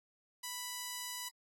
5% pulse tone, 987.8 Hz, B5, in tune, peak -28 dBFS, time 0.43-1.29 s, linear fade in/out 10 ms, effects AAC 48 kbps

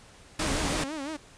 sawtooth tone with vibrato, 293.7 Hz, D4, in tune, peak -29 dBFS, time 0.39-1.17 s, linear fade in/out 10 ms, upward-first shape sine, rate 5.9 Hz, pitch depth 150 cents each way
pink noise, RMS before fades -29 dBFS, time 0.39-0.84 s, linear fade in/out 5 ms
effects pink hiss -53 dBFS RMS until 1.37 s + resampled to 22050 Hz

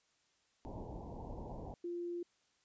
pink low-pass noise, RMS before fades -46 dBFS, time 0.65-1.74 s, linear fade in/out 0 ms, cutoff 970 Hz, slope 96 dB/octave
sine tone, 347.2 Hz, F4, 10 cents flat, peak -38 dBFS, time 1.84-2.23 s, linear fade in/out 5 ms
effects white hiss -75 dBFS RMS until 2.64 s + resampled to 16000 Hz

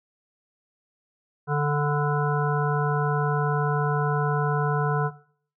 harmonic tone with a mistuned harmonic, 146.83 Hz, D3, in tune, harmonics 1 / 3 / 5 / 7 / 9 / 10, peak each -23 / -28 / -30 / -31 / -33 / -33 dBFS, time 1.47-5.11 s, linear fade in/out 50 ms, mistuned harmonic 7, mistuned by -26 cents, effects noise-tail reverb RT60 0.5 s tail -17 dB re dry

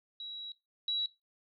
sine tone pair in turn, 3882 / 3898 Hz, B7 / B7, -31 / -23 cents, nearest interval unison, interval 8 cents, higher second, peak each -39 / -29 dBFS, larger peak second, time 0.2-0.52 / 0.88-1.06 s, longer first, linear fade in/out 2 ms, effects noise-tail reverb RT60 0.2 s tail -17 dB re dry + MP3 64 kbps

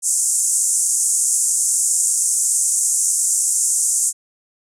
white band-pass noise, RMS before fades -18 dBFS, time 0.02-4.13 s, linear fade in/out 50 ms, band 6600 to 9500 Hz, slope 48 dB/octave, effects none

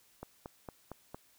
click train, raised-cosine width 1 ms, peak -28 dBFS, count 5, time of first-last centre 0.23-1.145 s, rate 4.37 Hz, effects white hiss -66 dBFS RMS until 1.38 s

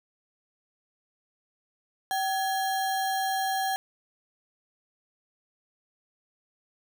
sine tone with sample-and-hold, 769 Hz, G5, 33 cents flat, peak -25 dBFS, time 2.11-3.76 s, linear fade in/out 0 ms, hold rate 2450 Hz, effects none

